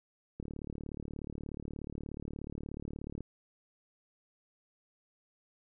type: click train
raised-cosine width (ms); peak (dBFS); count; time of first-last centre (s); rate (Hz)
3; -28; 104; 0.4-3.207; 36.7
effects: none